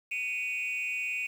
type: tone with amplitude modulation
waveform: sine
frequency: 2489 Hz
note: D#7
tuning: in tune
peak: -24 dBFS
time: 0.11-1.27 s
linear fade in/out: 10 ms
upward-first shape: sine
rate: 241 Hz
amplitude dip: 100%
effects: tanh soft clip ceiling -25 dBFS + 9-bit